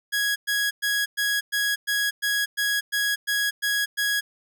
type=tone bursts; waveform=sawtooth; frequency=1661.2 Hz; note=G#6; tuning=in tune; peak=-18 dBFS; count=12; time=0.12-4.21 s; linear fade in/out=20 ms; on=240 ms; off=110 ms; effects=none